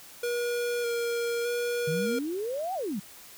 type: tone with vibrato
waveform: square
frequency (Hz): 475.3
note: A#4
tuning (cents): +34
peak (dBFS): -28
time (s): 0.23-2.19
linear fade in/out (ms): 5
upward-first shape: square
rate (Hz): 0.82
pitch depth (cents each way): 17
type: exponential two-way sweep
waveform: sine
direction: up then down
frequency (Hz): 146.3 to 788 to 175.7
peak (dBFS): -29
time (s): 1.87-3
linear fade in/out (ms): 10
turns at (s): 2.74
effects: white hiss -49 dBFS RMS until 3.37 s